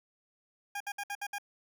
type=tone bursts; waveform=20% pulse; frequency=811 Hz; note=G#5; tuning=41 cents flat; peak=-30 dBFS; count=6; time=0.75-1.384 s; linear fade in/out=5 ms; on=54 ms; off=62 ms; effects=none